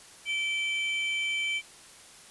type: tone pair together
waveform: triangle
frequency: 2327 / 3084 Hz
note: D7 / G7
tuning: -17 / -29 cents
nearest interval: perfect fourth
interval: 488 cents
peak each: -27 / -32 dBFS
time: 0.25-1.62 s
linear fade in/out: 50 ms
effects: white hiss -51 dBFS RMS until 2.3 s + resampled to 24000 Hz